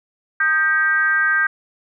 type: tone with frequency modulation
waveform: sine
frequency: 1576 Hz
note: G6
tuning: 9 cents sharp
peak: -14 dBFS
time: 0.4-1.47 s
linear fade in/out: 5 ms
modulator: 335 Hz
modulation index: 0.72
effects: none